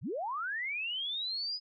sine linear sweep, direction up, 73.42 to 5040 Hz, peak -33 dBFS, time 0.01-1.6 s, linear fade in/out 50 ms, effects none

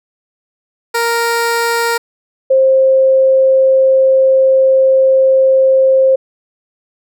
15% pulse / sine tone pair in turn, 466.2 / 529.4 Hz, A#4 / C5, 0 / +20 cents, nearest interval major second, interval 220 cents, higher second, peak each -6 dBFS, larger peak neither, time 0.94-1.98 / 2.5-6.16 s, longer second, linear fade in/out 10 ms, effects none

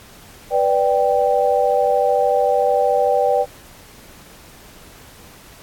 sine chord, G major, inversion first, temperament equal, 493.9 / 587.3 / 784 Hz, B4 / D5 / G5, 0 / 0 / 0 cents, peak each -18 dBFS, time 0.5-3.46 s, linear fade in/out 50 ms, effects pink hiss -44 dBFS RMS until 5.62 s + AAC 64 kbps

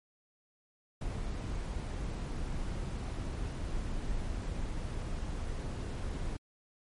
brown noise, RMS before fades -36 dBFS, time 1.01-6.37 s, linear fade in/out 5 ms, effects MP3 48 kbps

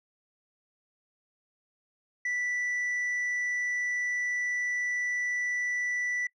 sine tone, 1969 Hz, B6, 6 cents flat, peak -25 dBFS, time 2.25-6.27 s, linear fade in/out 5 ms, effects noise-tail reverb RT60 0.1 s tail -24 dB re dry + tanh soft clip ceiling -27 dBFS

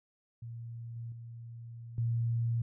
sine tone with level steps, 116.54 Hz, A#2, in tune, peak -40 / -38 / -43 / -28 dBFS, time 0.42-2.62 s, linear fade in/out 5 ms, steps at 0.96 / 1.12 / 1.98 s, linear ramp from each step 2 ms, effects none

